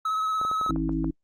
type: tone with vibrato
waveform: triangle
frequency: 1286 Hz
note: E6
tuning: 43 cents flat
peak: -22 dBFS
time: 0.05-0.71 s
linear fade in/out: 5 ms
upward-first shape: sine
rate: 17 Hz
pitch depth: 20 cents each way
type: clicks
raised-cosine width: 1 ms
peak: -23 dBFS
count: 9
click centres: 0.414 / 0.45 / 0.514 / 0.613 / 0.663 / 0.707 / 0.761 / 0.893 / 1.044 s
type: harmonic tone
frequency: 53.7 Hz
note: A1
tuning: 41 cents flat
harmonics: 1 / 3 / 5 / 6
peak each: -31 / -31 / -29 / -28 dBFS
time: 0.69-1.11 s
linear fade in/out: 5 ms
effects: noise-tail reverb RT60 0.1 s tail -26 dB re dry + Opus 48 kbps